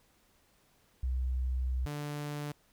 sine / sawtooth tone pair in turn, 63.6 / 146.96 Hz, C2 / D3, -48 / +2 cents, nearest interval octave + major second, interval 1450 cents, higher second, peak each -29 / -32 dBFS, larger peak first, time 1.03-1.86 / 1.86-2.52 s, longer first, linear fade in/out 5 ms, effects pink hiss -68 dBFS RMS until 2.72 s

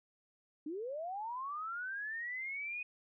sine linear sweep, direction up, 284.9 to 2502 Hz, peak -38 dBFS, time 0.66-2.83 s, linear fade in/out 5 ms, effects none

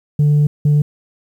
sine tone bursts at uneven times, 147.6 Hz, D3, 9 cents sharp, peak -7 dBFS, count 2, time 0.19-0.47 / 0.65-0.82 s, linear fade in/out 5 ms, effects tanh soft clip ceiling -8 dBFS + 8-bit

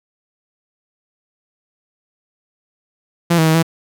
sawtooth tone with pitch steps, 170.5 / 160.3 / 159.2 / 164.4 Hz, F3 / E3 / D#3 / E3, -41 / -48 / +40 / -4 cents, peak -7 dBFS, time 3.3-3.628 s, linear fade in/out 10 ms, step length 82 ms, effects none

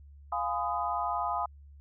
sine chord, F half-diminished seventh, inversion none, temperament equal with one note detuned, 698.5 / 830.6 / 1013.2 / 1244.5 Hz, F5 / Ab5 / Cb6 / Eb6, 0 / 0 / +44 / 0 cents, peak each -34 dBFS, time 0.32-1.46 s, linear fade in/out 5 ms, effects added 71 Hz sine -49 dBFS peak until 1.8 s

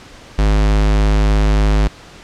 square tone, 51.7 Hz, G#1, 7 cents flat, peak -11 dBFS, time 0.38-1.88 s, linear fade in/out 10 ms, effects pink hiss -39 dBFS RMS until 2.23 s + low-pass 6000 Hz 12 dB/octave

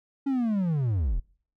triangle linear sweep, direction down, 281.8 to 32 Hz, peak -21 dBFS, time 0.26-1.2 s, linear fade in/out 10 ms, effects noise-tail reverb RT60 0.5 s tail -25 dB re dry

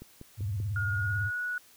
click train, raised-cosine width 3 ms, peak -31 dBFS, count 4, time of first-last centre 0.02-0.601 s, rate 5.16 Hz
sine tone with vibrato, 100.9 Hz, G#2, 49 cents flat, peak -29 dBFS, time 0.37-1.31 s, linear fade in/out 50 ms, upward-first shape sine, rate 18 Hz, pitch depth 190 cents each way
sine tone with pitch glide, 1428 to 1467.3 Hz, F6 to F#6, +38 to -15 cents, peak -30 dBFS, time 0.76-1.58 s, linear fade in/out 2 ms, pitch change +47 cents, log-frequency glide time 0.91-1.44 s
effects white hiss -58 dBFS RMS until 1.76 s

